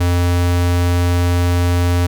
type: tone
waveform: square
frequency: 87.9 Hz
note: F2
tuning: 12 cents sharp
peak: -13 dBFS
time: 0-2.07 s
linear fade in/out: 10 ms
effects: none